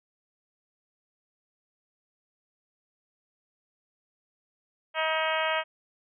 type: harmonic tone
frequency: 317.3 Hz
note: D#4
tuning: 34 cents sharp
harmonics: 2 / 3 / 4 / 5 / 6 / 7 / 8 / 9 / 10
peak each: -30 / -32 / -33 / -34 / -35 / -35 / -36 / -37 / -37 dBFS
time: 4.94-5.64 s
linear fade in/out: 50 ms
effects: none